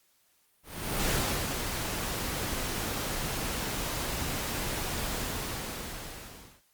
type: noise with ADSR envelope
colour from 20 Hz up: pink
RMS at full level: -28 dBFS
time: 0.63-6.63 s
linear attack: 460 ms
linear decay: 390 ms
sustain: -5 dB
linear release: 1500 ms
effects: white hiss -68 dBFS RMS until 6.73 s + Opus 48 kbps